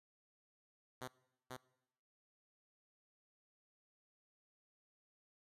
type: tone with echo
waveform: 5% pulse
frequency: 128 Hz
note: C3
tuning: 38 cents flat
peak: -33 dBFS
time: 1.01-1.08 s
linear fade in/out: 10 ms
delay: 490 ms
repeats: 1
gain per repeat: -2 dB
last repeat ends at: 1.57 s
effects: noise-tail reverb RT60 0.9 s tail -22 dB re dry + resampled to 32000 Hz